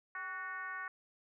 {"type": "tone with frequency modulation", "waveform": "sine", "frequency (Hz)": 1480, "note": "F#6", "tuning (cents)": 0, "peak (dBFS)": -39, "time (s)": [0.15, 0.88], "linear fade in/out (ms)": 2, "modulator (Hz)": 355, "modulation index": 1.3, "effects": []}